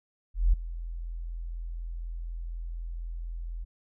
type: tone with ADSR envelope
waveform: sine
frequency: 42.05 Hz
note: E1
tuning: 35 cents sharp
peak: -16 dBFS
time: 0.34-3.65 s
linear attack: 190 ms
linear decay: 10 ms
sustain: -17 dB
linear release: 20 ms
effects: none